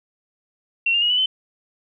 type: tone with pitch steps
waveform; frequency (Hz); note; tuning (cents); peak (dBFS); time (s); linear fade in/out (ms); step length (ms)
sine; 2728 / 2806 / 2887 / 2970 / 3055; F7 / F7 / F#7 / F#7 / G7; -41 / +8 / -43 / +6 / -45; -16; 0.86-1.26; 5; 80
effects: none